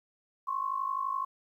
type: tone pair together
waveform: sine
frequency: 1051 / 1102.8 Hz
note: C6 / C#6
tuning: +7 / -9 cents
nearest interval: minor second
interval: 84 cents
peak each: -33 / -32 dBFS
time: 0.47-1.25 s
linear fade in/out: 10 ms
effects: 11-bit